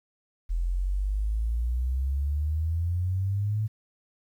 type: exponential sweep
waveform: sine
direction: up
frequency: 41.41 to 110 Hz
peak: -24 dBFS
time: 0.49-3.68 s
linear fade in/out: 20 ms
effects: 10-bit